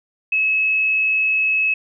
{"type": "tone", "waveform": "sine", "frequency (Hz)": 2581, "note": "E7", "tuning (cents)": -37, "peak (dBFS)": -15, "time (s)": [0.32, 1.74], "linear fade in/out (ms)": 5, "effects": []}